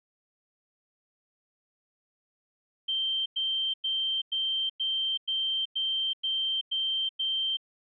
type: tone bursts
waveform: sine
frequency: 3136 Hz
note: G7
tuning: in tune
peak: -26 dBFS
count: 10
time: 2.88-7.571 s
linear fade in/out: 10 ms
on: 380 ms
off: 99 ms
effects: none